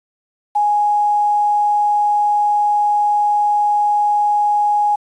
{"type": "tone with quantisation", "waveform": "sine", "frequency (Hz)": 830.6, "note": "G#5", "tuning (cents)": 0, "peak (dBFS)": -12, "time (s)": [0.55, 4.96], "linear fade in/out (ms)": 10, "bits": 7, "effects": ["resampled to 22050 Hz"]}